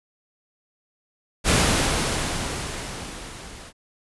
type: noise with level ramp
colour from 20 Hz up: pink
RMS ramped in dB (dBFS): -17 to -42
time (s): 1.44-3.73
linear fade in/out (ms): 50
effects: resampled to 24000 Hz